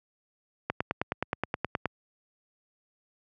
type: click train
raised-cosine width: 0.5 ms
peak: -12 dBFS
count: 12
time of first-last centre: 0.7-1.857 s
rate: 9.51 Hz
effects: high-pass 80 Hz 12 dB/octave